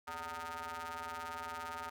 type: ring-modulated tone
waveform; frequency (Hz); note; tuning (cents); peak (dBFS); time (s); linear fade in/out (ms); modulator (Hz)
sawtooth; 164.81; E3; 0; -34; 0.07-1.9; 10; 1080
effects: none